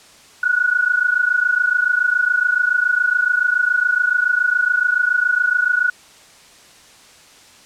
sine tone pair together, 1452.9 / 1480 Hz, F#6 / F#6, -32 / 0 cents, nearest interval unison, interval 32 cents, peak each -17 dBFS, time 0.43-5.9 s, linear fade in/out 5 ms, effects white hiss -46 dBFS RMS until 7.65 s + low-pass 8000 Hz 12 dB/octave

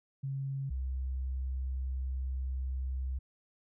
sine tone pair in turn, 136.3 / 65.11 Hz, C#3 / C2, -29 / -8 cents, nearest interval octave + minor second, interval 1279 cents, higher first, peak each -33 / -32 dBFS, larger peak second, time 0.23-0.7 / 0.7-3.19 s, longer second, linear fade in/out 10 ms, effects none

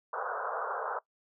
white band-pass noise, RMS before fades -35 dBFS, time 0.13-0.99 s, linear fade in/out 5 ms, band 430 to 1500 Hz, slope 96 dB/octave, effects noise-tail reverb RT60 0.1 s tail -20 dB re dry

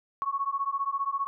sine beating tone pair, 1100 / 1115 Hz, C#6 / C#6, -14 / +10 cents, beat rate 15 Hz, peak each -30 dBFS, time 0.22-1.27 s, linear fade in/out 0 ms, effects none

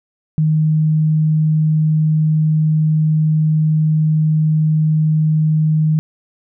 sine tone, 155.56 Hz, D#3, in tune, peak -11 dBFS, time 0.38-5.99 s, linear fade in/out 0 ms, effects none

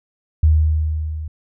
sine tone with level ramp, 77.78 Hz, D#2, in tune, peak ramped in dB -8 to -25 dBFS, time 0.43-1.28 s, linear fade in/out 5 ms, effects none

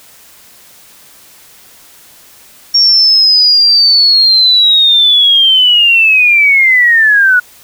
sine linear sweep, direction down, 5550 to 1445 Hz, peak -4 dBFS, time 2.74-7.4 s, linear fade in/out 10 ms, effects white hiss -40 dBFS RMS until 7.63 s

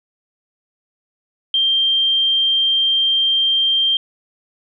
sine tone, 3170 Hz, G7, 19 cents sharp, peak -13 dBFS, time 1.54-3.97 s, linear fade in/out 2 ms, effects none

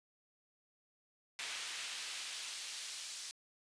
brown noise with high-pass filter sweep, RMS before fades -44 dBFS, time 1.39-3.31 s, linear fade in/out 0 ms, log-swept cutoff 2400 to 4700 Hz, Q 0.92, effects resampled to 22050 Hz

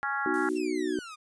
harmonic tone, 277.2 Hz, C#4, in tune, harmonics 3 / 4 / 5 / 6 / 7, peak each -34 / -37 / -31 / -34 / -42 dBFS, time 0.03-0.49 s, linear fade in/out 0 ms
sine chord, B major, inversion none, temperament just, 246.9 / 308.7 / 370.4 Hz, B3 / D#4 / F#4, 0 / -14 / +2 cents, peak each -36 / -30 / -30 dBFS, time 0.26-0.99 s, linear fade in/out 2 ms
violet noise, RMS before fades -44 dBFS, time 0.34-0.58 s, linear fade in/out 0 ms
sawtooth exponential sweep, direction down, 2776 to 1200 Hz, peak -37 dBFS, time 0.55-1.16 s, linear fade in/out 20 ms
effects resampled to 22050 Hz

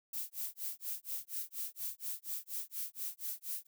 violet noise with tremolo, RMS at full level -38 dBFS, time 0.13-3.67 s, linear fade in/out 5 ms, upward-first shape sine, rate 4.2 Hz, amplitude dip 100%, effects none

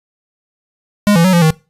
square tone with pitch steps, 206.3 / 168 / 186.5 / 172 / 158.1 Hz, G#3 / E3 / F#3 / F3 / D#3, -11 / +33 / +14 / -26 / +28 cents, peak -8 dBFS, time 1.07-1.505 s, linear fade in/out 0 ms, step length 87 ms, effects noise-tail reverb RT60 0.3 s tail -22 dB re dry + resampled to 32000 Hz

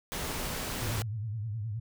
pink noise, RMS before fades -35 dBFS, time 0.12-1.02 s, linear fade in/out 0 ms
sine tone with vibrato, 108.4 Hz, A2, 25 cents flat, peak -32 dBFS, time 0.81-1.8 s, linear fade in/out 10 ms, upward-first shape triangle, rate 9.6 Hz, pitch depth 160 cents each way
effects none

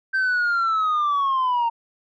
sine linear sweep, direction down, 1564 to 916 Hz, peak -16 dBFS, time 0.13-1.7 s, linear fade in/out 20 ms, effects tanh soft clip ceiling -17 dBFS

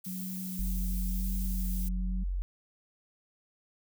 violet noise, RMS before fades -42 dBFS, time 0.04-1.89 s, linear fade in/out 10 ms
sine tone with vibrato, 185 Hz, F#3, in tune, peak -36 dBFS, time 0.06-2.24 s, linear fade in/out 10 ms, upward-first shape sine, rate 0.96 Hz, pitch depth 16 cents each way
sine tone, 45.55 Hz, F#1, 26 cents flat, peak -29 dBFS, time 0.59-2.42 s, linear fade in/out 0 ms
effects none

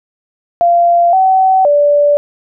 sine tone with pitch steps, 690 / 759 / 582 Hz, F5 / F#5 / D5, -21 / +44 / -16 cents, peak -6 dBFS, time 0.61-2.17 s, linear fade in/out 0 ms, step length 520 ms, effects none

